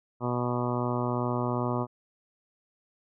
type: harmonic tone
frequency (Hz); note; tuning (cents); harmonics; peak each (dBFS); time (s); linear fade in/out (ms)
122.5; B2; -14; 1 / 2 / 3 / 4 / 5 / 6 / 7 / 8 / 9 / 10; -31 / -32 / -34 / -38 / -36 / -40 / -39 / -37 / -38 / -40; 0.2-1.87; 50
effects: none